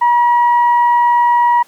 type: tone with frequency modulation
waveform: sine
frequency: 959 Hz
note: A#5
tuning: 49 cents sharp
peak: -8 dBFS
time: 0.01-1.63 s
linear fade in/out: 10 ms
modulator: 963 Hz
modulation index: 0.36
effects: pink hiss -48 dBFS RMS until 1.67 s + high-pass 200 Hz 12 dB/octave